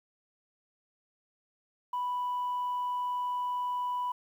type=tone; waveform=sine; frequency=987.8 Hz; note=B5; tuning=in tune; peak=-28 dBFS; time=1.93-4.12 s; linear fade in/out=5 ms; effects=tanh soft clip ceiling -27 dBFS + 10-bit